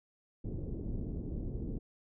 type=low-pass noise; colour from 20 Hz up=pink; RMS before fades=-38 dBFS; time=0.44-1.79 s; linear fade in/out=10 ms; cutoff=380 Hz; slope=24 dB/octave; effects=none